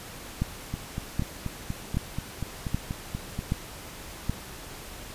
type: two click trains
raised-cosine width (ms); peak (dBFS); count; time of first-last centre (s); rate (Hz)
5; -18 / -13; 12 / 6; 0.74-3.391 / 0.42-4.296; 4.15 / 1.29
effects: pink hiss -42 dBFS RMS until 5.14 s + resampled to 32000 Hz